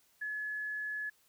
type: tone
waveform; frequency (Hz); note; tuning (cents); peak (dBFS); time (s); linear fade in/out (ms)
sine; 1705; G#6; +45; -35; 0.21-1.1; 10
effects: white hiss -69 dBFS RMS until 1.28 s